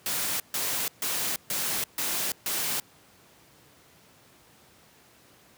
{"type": "noise bursts", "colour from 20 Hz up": "white", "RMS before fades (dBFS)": -29, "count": 6, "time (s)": [0.06, 2.8], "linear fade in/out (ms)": 2, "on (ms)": 340, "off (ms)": 140, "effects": ["pink hiss -57 dBFS RMS until 5.57 s", "high-pass 100 Hz 12 dB/octave"]}